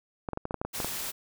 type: clicks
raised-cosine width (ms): 1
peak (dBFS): -18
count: 10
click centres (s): 0.288 / 0.333 / 0.374 / 0.454 / 0.509 / 0.543 / 0.615 / 0.65 / 0.802 / 0.846
type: noise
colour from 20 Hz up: white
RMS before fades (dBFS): -35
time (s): 0.73-1.12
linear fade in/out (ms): 20
effects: none